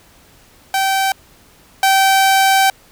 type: tone pair in turn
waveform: sawtooth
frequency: 774 / 774 Hz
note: G5 / G5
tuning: -22 / -22 cents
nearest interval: unison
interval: 0 cents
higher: neither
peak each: -10 / -6 dBFS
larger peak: second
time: 0.74-1.12 / 1.83-2.7 s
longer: second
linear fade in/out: 2 ms
effects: pink hiss -48 dBFS RMS until 2.91 s